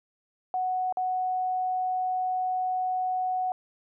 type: tone with dropouts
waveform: sine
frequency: 740 Hz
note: F#5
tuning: in tune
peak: -25 dBFS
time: 0.54-3.52 s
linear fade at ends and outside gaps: 1 ms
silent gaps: 0.925-0.971 s
effects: none